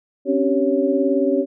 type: tone cluster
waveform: sine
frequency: 266.6 / 285 / 386.7 / 558 Hz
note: C4 / C#4 / G4 / C#5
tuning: +33 / +48 / -24 / +11 cents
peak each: -21 dBFS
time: 0.25-1.46 s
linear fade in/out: 50 ms
effects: none